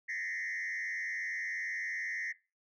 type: tone with frequency modulation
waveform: sine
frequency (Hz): 1954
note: B6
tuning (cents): -19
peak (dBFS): -32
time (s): 0.08-2.33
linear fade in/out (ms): 20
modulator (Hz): 91.6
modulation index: 1.9
effects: noise-tail reverb RT60 0.3 s tail -22 dB re dry + tanh soft clip ceiling -33 dBFS